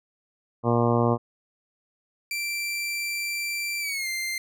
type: harmonic tone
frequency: 118.4 Hz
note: A#2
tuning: 27 cents sharp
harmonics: 1 / 2 / 3 / 4 / 5 / 6 / 7 / 8 / 9 / 10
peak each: -24 / -25 / -28 / -26 / -29 / -31 / -33 / -34 / -30 / -36 dBFS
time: 0.63-1.18 s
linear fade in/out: 50 ms
type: tone with pitch glide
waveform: sawtooth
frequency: 2349 to 2093 Hz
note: D7 to C7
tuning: 0 to 0 cents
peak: -24 dBFS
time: 2.31-4.38 s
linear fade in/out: 2 ms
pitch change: -200 cents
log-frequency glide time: 3.8-4.08 s
effects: none